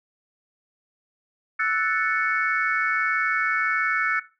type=chord; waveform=sine; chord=F# minor seventh; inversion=third; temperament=equal; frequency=1318.5 / 1480 / 1760 / 2217 Hz; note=E6 / F#6 / A6 / C#7; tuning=0 / 0 / 0 / 0 cents; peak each=-26 dBFS; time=1.59-4.2 s; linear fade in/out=10 ms; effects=noise-tail reverb RT60 0.3 s tail -17 dB re dry + tanh soft clip ceiling -10 dBFS